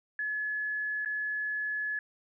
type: tone with dropouts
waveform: sine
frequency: 1706 Hz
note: G#6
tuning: 46 cents sharp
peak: -30 dBFS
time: 0.19-1.99 s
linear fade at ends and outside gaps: 2 ms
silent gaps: 1.049-1.058 s
effects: none